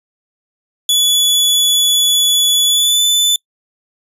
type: tone with pitch glide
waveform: sawtooth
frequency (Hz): 3421 to 3503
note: A7 to A7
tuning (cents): -49 to -8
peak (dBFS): -7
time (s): 0.89-3.36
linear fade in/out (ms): 2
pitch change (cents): +41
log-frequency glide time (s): 2.65-3.03
effects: noise-tail reverb RT60 0.1 s tail -26 dB re dry + resampled to 32000 Hz